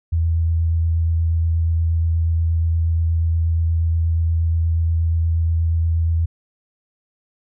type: tone with vibrato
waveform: sine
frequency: 82.41 Hz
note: E2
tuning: in tune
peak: -15 dBFS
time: 0.12-6.26 s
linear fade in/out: 10 ms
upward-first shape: sine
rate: 8.4 Hz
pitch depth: 13 cents each way
effects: none